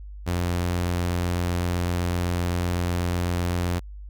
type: tone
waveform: sawtooth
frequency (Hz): 87.9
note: F2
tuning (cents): +12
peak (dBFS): -19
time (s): 0.26-3.8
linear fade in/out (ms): 20
effects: added 50 Hz sine -36 dBFS peak until 4.09 s